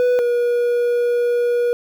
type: tone pair in turn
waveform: triangle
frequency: 493.9 / 481.2 Hz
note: B4 / B4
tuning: 0 / -45 cents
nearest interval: unison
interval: 45 cents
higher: first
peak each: -11 / -13 dBFS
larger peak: first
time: 0-0.19 / 0.19-1.73 s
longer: second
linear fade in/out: 0 ms
effects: 8-bit